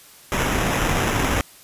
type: noise with sample-and-hold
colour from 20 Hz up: pink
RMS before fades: -21 dBFS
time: 0.32-1.41 s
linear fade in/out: 0 ms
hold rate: 4410 Hz
effects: white hiss -47 dBFS RMS until 1.63 s + resampled to 32000 Hz